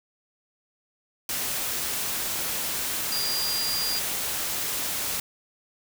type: tone in noise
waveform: sine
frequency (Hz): 4800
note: D8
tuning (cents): +37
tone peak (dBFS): -27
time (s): 3.12-3.99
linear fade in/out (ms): 2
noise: white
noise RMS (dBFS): -29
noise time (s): 1.29-5.2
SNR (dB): -1
effects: none